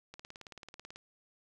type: click train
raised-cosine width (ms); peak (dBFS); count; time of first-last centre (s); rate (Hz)
0.2; -30; 16; 0.14-0.96; 18.3
effects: none